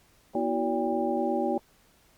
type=tone cluster; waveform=sine; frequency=242.4 / 325.3 / 373.8 / 573 / 799 Hz; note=B3 / E4 / F#4 / D5 / G5; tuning=-32 / -23 / +18 / -43 / +33 cents; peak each=-31 dBFS; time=0.35-1.58 s; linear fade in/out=2 ms; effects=pink hiss -62 dBFS RMS until 2.17 s + Opus 48 kbps